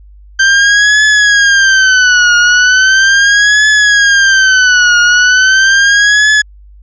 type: tone with vibrato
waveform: 40% pulse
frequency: 1567 Hz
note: G6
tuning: 1 cent flat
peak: -4 dBFS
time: 0.39-6.42 s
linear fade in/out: 10 ms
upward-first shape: triangle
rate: 0.38 Hz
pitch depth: 160 cents each way
effects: added 50 Hz sine -34 dBFS peak until 6.82 s + resampled to 16000 Hz